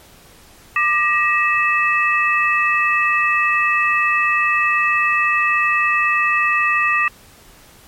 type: tone cluster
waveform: sine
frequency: 1190 / 1900 / 2610 Hz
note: D6 / A#6 / E7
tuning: +22 / +33 / -18 cents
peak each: -18 dBFS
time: 0.76-7.08 s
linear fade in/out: 2 ms
effects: pink hiss -46 dBFS RMS until 7.87 s + MP3 64 kbps